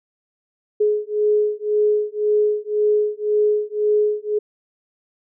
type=beating tone pair; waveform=sine; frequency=420.1 / 422 Hz; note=G#4 / G#4; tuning=+20 / +28 cents; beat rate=1.9 Hz; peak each=-19 dBFS; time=0.8-4.39 s; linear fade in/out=10 ms; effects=none